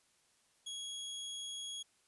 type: tone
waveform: sawtooth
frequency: 3322 Hz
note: G#7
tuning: in tune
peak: -38 dBFS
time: 0.66-1.83 s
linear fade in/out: 10 ms
effects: white hiss -72 dBFS RMS until 2.07 s + resampled to 24000 Hz